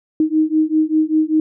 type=beating tone pair; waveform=sine; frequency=310 / 315.1 Hz; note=D#4 / D#4; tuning=-6 / +22 cents; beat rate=5.1 Hz; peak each=-16 / -16 dBFS; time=0.2-1.4 s; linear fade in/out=2 ms; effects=none